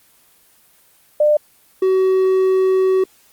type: tone pair in turn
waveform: sine / triangle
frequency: 599 / 377.3 Hz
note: D5 / F#4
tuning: +34 / +34 cents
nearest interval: minor sixth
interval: 800 cents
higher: first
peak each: -10 dBFS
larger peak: neither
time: 1.2-1.37 / 1.82-3.04 s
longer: second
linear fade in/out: 5 ms
effects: white hiss -53 dBFS RMS until 3.32 s + Opus 24 kbps